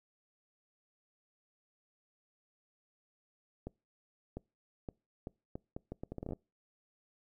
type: accelerating click train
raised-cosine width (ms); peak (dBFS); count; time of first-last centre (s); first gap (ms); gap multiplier
2; -27; 16; 3.67-6.333; 700; 0.74
effects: noise-tail reverb RT60 0.3 s tail -26 dB re dry